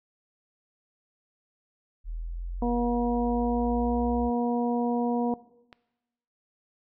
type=exponential sweep; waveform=sine; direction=up; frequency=40 to 62 Hz; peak=-31 dBFS; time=2.04-4.31 s; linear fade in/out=50 ms
type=harmonic tone; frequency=239.6 Hz; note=A#3; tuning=48 cents sharp; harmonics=1 / 2 / 3 / 4; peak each=-26 / -31 / -33 / -35 dBFS; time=2.62-5.34 s; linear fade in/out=2 ms
type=click; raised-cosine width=0.3 ms; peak=-29 dBFS; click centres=5.728 s
effects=noise-tail reverb RT60 1.0 s tail -19 dB re dry